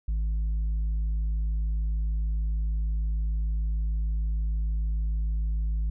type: tone with tanh clipping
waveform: triangle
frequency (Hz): 53.3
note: G#1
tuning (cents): +46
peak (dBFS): -25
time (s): 0.08-5.9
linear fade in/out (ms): 5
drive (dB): 8
effects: none